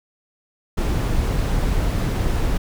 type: noise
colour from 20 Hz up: brown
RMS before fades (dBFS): -20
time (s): 0.77-2.58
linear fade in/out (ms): 10
effects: none